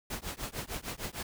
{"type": "noise with tremolo", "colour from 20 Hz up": "pink", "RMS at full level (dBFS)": -35, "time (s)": [0.1, 1.23], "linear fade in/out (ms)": 5, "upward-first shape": "triangle", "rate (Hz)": 6.6, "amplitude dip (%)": 100, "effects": []}